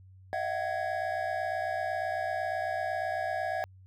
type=tone cluster; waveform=triangle; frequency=625 / 683 / 751 / 1663 Hz; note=D#5 / F5 / F#5 / G#6; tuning=+8 / -39 / +26 / +2 cents; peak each=-34 / -33 / -32 / -36 dBFS; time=0.33-3.64 s; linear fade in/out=0 ms; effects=added 94 Hz sine -51 dBFS peak until 3.86 s